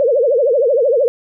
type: tone with vibrato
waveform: sine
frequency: 517 Hz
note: C5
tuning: 21 cents flat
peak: -10 dBFS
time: 0-1.08 s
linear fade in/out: 0 ms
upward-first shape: triangle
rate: 13 Hz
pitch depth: 280 cents each way
effects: none

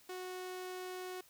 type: tone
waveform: sawtooth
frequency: 367.6 Hz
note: F#4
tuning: 11 cents flat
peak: -38 dBFS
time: 0.09-1.21 s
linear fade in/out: 5 ms
effects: white hiss -64 dBFS RMS until 1.29 s

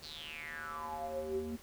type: tone with band-pass filter sweep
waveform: square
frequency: 77.78 Hz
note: D#2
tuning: in tune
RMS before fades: -41 dBFS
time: 0.02-1.57 s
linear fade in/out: 20 ms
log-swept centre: 4600 to 260 Hz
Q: 8.6
effects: pink hiss -56 dBFS RMS until 1.62 s

